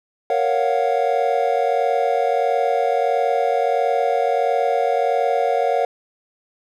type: chord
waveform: triangle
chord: Gb major seventh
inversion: first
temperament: equal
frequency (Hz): 466.2 / 554.4 / 698.5 / 740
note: Bb4 / Db5 / F5 / Gb5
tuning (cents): 0 / 0 / 0 / 0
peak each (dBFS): -20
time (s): 0.3-5.85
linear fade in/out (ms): 2
effects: none